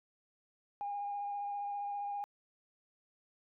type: tone with vibrato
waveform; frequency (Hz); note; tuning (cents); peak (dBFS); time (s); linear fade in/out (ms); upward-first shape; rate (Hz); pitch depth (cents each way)
sine; 812; G#5; -39; -35; 0.81-2.24; 0; sine; 15; 14
effects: tanh soft clip ceiling -31 dBFS